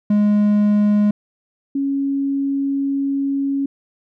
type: tone pair in turn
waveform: triangle / sine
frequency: 207.7 / 276.5 Hz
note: G#3 / C#4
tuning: 0 / -4 cents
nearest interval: perfect fourth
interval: 496 cents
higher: second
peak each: -10 / -17 dBFS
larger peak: first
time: 0.1-1.11 / 1.75-3.66 s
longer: second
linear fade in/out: 5 ms
effects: none